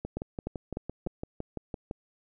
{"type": "two click trains", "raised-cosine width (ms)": 2, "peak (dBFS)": [-19, -21], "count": [4, 12], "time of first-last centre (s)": [[0.17, 1.071], [0.05, 1.911]], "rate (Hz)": [3.33, 5.91], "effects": []}